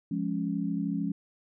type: chord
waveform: sine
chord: Db major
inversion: first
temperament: equal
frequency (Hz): 174.61 / 207.7 / 277.2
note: F3 / Ab3 / Db4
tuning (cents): 0 / 0 / 0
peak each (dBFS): -32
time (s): 0.11-1.12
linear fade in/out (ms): 5
effects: none